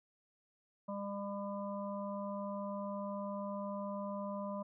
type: harmonic tone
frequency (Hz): 200.8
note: G3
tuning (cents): +42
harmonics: 1 / 3 / 5 / 6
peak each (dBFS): -41 / -42 / -45 / -53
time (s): 0.88-4.63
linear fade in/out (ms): 10
effects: none